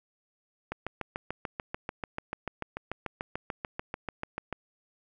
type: click train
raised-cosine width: 0.5 ms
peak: -18 dBFS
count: 27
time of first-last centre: 0.72-4.527 s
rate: 6.83 Hz
effects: none